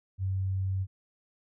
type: tone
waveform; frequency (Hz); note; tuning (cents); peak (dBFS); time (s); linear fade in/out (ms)
sine; 95.3; G2; -48; -27; 0.18-0.87; 50
effects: none